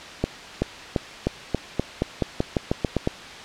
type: accelerating click train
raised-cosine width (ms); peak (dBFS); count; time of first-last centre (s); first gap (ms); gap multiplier
2; -7; 14; 0.24-3.074; 380; 0.9
effects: white hiss -38 dBFS RMS until 3.44 s + low-pass 4000 Hz 12 dB/octave